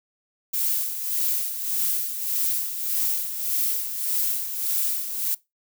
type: noise with tremolo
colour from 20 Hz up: violet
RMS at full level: -23 dBFS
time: 0.53-5.35 s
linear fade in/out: 10 ms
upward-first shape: sine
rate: 1.7 Hz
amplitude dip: 60%
effects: noise-tail reverb RT60 0.2 s tail -21 dB re dry